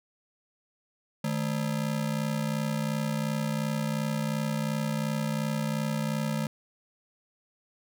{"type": "ring-modulated tone", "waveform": "square", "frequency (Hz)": 185, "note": "F#3", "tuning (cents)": 0, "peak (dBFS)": -25, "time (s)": [1.24, 6.47], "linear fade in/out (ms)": 2, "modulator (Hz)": 31.4, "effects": []}